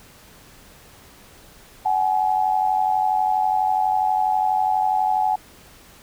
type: tone pair together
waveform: sine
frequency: 752.8 / 845 Hz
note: F#5 / G#5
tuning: +30 / +30 cents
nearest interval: major second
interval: 200 cents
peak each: -20 / -20 dBFS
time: 1.85-5.36 s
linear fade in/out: 10 ms
effects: pink hiss -48 dBFS RMS until 6.02 s